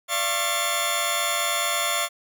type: tone cluster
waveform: 15% pulse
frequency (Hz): 588 / 684 / 1087 / 3525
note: D5 / F5 / C#6 / A7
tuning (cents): +2 / -36 / -34 / +2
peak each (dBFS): -24 / -21 / -22 / -20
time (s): 0.08-2.09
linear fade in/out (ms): 50
effects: none